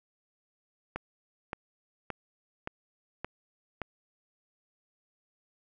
click train, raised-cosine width 0.5 ms, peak -19 dBFS, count 6, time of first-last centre 0.96-3.817 s, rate 1.75 Hz, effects none

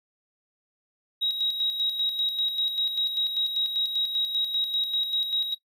triangle tone with tremolo, 3816 Hz, A#7, 40 cents sharp, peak -19 dBFS, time 1.21-5.55 s, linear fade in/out 20 ms, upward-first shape square, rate 5.1 Hz, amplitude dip 60%, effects noise-tail reverb RT60 0.1 s tail -17 dB re dry + tanh soft clip ceiling -20 dBFS

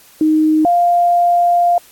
sine tone pair in turn, 311.1 / 698.4 Hz, D#4 / F5, 0 / 0 cents, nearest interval octave + major second, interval 1400 cents, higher second, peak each -9 dBFS, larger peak neither, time 0.21-0.65 / 0.65-1.78 s, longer second, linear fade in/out 2 ms, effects white hiss -45 dBFS RMS until 1.91 s + AAC 64 kbps

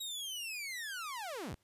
sawtooth linear sweep, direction down, 3841 to 36.28 Hz, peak -36 dBFS, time 0-1.55 s, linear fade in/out 10 ms, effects pink hiss -75 dBFS RMS until 1.63 s + resampled to 32000 Hz

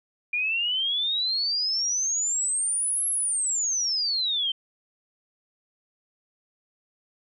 sine exponential two-way sweep, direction up then down, 2394 to 11260 to 3080 Hz, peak -23 dBFS, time 0.33-4.52 s, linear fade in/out 5 ms, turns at 3.08 s, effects none

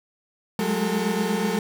35% pulse tone cluster, 183.3 / 204.3 / 212.4 / 449.9 Hz, F#3 / G#3 / G#3 / A4, -16 / -28 / +39 / +39 cents, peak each -26 dBFS, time 0.59-1.59 s, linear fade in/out 2 ms, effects 9-bit

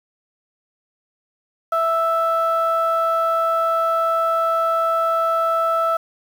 sine tone pair together, 659.3 / 1318.6 Hz, E5 / E6, 0 / 0 cents, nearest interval octave, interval 1200 cents, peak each -19 / -17 dBFS, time 1.72-5.97 s, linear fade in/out 5 ms, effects tanh soft clip ceiling -11 dBFS + 7-bit

